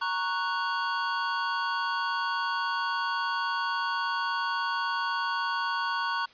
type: chord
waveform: square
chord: F# major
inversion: first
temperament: equal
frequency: 932.3 / 1108.7 / 1480 Hz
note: A#5 / C#6 / F#6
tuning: 0 / 0 / 0 cents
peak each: -33 / -32 / -32 dBFS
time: 0.01-6.26 s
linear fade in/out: 10 ms
effects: white hiss -55 dBFS RMS until 6.33 s + resampled to 11025 Hz